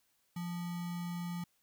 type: tone with sample-and-hold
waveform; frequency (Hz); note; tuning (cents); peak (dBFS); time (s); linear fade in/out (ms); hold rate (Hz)
sine; 173.8; F3; -8; -36; 0.36-1.44; 5; 1050
effects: white hiss -75 dBFS RMS until 1.62 s